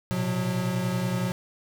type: tone cluster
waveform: square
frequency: 115.9 / 126.5 / 181.6 Hz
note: A#2 / B2 / F#3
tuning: -10 / +42 / -32 cents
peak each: -33 / -31 / -28 dBFS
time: 0.11-1.32 s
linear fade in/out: 0 ms
effects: none